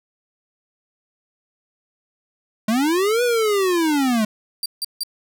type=linear two-way sweep; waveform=square; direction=up then down; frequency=207.7 to 494.6 to 207.7 Hz; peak=-17 dBFS; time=2.68-4.25 s; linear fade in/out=5 ms; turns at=3.23 s
type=tone bursts; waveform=sawtooth; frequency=4699 Hz; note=D8; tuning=in tune; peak=-19 dBFS; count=3; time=4.63-5.034 s; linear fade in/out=2 ms; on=28 ms; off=160 ms
effects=none